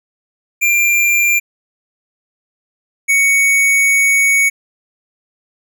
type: tone pair in turn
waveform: square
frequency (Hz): 2379 / 2230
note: D7 / C#7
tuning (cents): +22 / +10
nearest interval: minor second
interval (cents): 112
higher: first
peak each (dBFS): -11 / -10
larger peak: second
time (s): 0.61-1.4 / 3.08-4.5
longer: second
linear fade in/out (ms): 20
effects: none